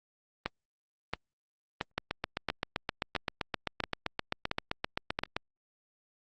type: two click trains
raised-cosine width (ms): 0.3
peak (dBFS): -14 / -14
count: 8 / 27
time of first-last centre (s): 0.46-5.19 / 1.98-5.365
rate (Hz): 1.48 / 7.68
effects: Opus 24 kbps